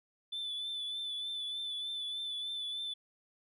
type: tone with vibrato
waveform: sine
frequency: 3499 Hz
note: A7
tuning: 10 cents flat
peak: -34 dBFS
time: 0.32-2.94 s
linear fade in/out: 10 ms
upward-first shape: triangle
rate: 3.3 Hz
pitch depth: 36 cents each way
effects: tanh soft clip ceiling -34 dBFS